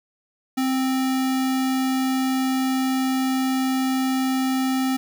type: tone with sample-and-hold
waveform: sine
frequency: 261.6 Hz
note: C4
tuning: in tune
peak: -19 dBFS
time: 0.57-4.97 s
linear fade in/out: 10 ms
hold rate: 1050 Hz
effects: none